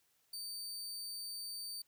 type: tone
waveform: sawtooth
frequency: 4600 Hz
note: D8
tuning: 37 cents flat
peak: -39 dBFS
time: 0.33-1.82 s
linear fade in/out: 5 ms
effects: white hiss -75 dBFS RMS until 1.87 s